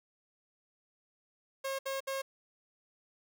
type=tone bursts; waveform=sawtooth; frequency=540 Hz; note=C#5; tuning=45 cents flat; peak=-30 dBFS; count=3; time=1.64-2.22 s; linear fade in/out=10 ms; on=150 ms; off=65 ms; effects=none